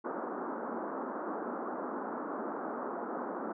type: band-pass noise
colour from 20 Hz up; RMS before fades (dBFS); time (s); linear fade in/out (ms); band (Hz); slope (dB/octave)
pink; -38; 0.04-3.53; 10; 220 to 1400; 48
effects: none